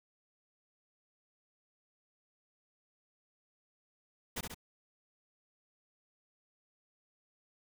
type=noise with echo; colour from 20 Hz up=pink; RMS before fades=-37 dBFS; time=4.36-4.41 s; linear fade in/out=10 ms; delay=68 ms; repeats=2; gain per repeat=-4 dB; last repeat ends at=4.546 s; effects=none